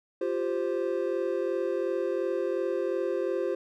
triangle chord, F suspended second, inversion none, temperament equal, 349.2 / 392 / 523.3 Hz, F4 / G4 / C5, 0 / 0 / 0 cents, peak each -29 dBFS, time 0.21-3.55 s, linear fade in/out 5 ms, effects none

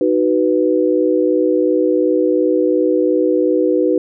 sine chord, B major, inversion first, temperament equal with one note detuned, 311.1 / 371.1 / 493.9 Hz, D#4 / F#4 / B4, 0 / +5 / 0 cents, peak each -16 dBFS, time 0.01-3.98 s, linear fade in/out 2 ms, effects none

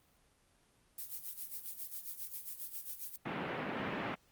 violet noise with tremolo, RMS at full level -41 dBFS, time 0.98-3.16 s, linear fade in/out 2 ms, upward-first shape sine, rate 7.4 Hz, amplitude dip 75%
pink band-pass noise, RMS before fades -39 dBFS, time 3.25-4.15 s, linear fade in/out 10 ms, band 150 to 2600 Hz, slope 24 dB/octave
effects pink hiss -70 dBFS RMS until 4.31 s + Opus 24 kbps

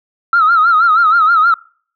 sine tone with vibrato, 1321 Hz, E6, 3 cents sharp, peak -6 dBFS, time 0.33-1.54 s, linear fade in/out 2 ms, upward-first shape sine, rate 6.3 Hz, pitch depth 110 cents each way, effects noise-tail reverb RT60 0.5 s tail -25 dB re dry + tanh soft clip ceiling -3 dBFS

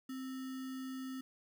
sine tone with sample-and-hold, 261.6 Hz, C4, in tune, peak -40 dBFS, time 0.09-1.21 s, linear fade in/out 5 ms, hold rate 1575 Hz, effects none

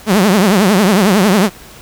sawtooth tone with vibrato, 198.1 Hz, G3, 18 cents sharp, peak -4 dBFS, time 0.06-1.5 s, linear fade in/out 50 ms, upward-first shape triangle, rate 11 Hz, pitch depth 230 cents each way, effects pink hiss -37 dBFS RMS until 1.81 s

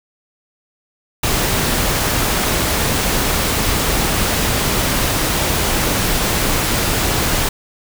pink noise, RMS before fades -17 dBFS, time 1.23-7.49 s, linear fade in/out 5 ms, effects none

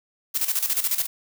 blue noise with tremolo, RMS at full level -22 dBFS, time 0.34-1.07 s, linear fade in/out 20 ms, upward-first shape square, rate 14 Hz, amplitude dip 70%, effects none

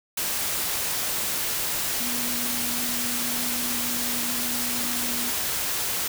sine tone in noise, 242.1 Hz, B3, 34 cents flat, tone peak -34 dBFS, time 2-5.3 s, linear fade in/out 5 ms, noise white, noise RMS -27 dBFS, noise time 0.17-6.08 s, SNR -10 dB, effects none

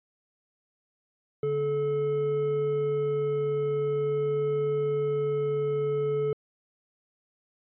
triangle tone pair together, 144.06 / 431.7 Hz, D3 / A4, -33 / -33 cents, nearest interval octave + perfect fifth, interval 1900 cents, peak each -31 / -23 dBFS, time 1.43-6.33 s, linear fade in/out 2 ms, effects resampled to 8000 Hz

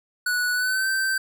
square tone with pitch glide, 1474 to 1553.6 Hz, F#6 to G6, -7 to -16 cents, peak -22 dBFS, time 0.26-1.18 s, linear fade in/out 5 ms, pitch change +91 cents, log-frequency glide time 0.53-0.88 s, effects none

